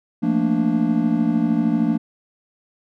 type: chord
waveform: triangle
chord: Bb major seventh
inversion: second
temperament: equal with one note detuned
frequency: 172.61 / 220 / 233.1 / 293.7 Hz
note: F3 / A3 / Bb3 / D4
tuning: -20 / 0 / 0 / 0 cents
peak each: -22 / -21 / -18 / -20 dBFS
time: 0.22-1.98 s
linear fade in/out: 20 ms
effects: none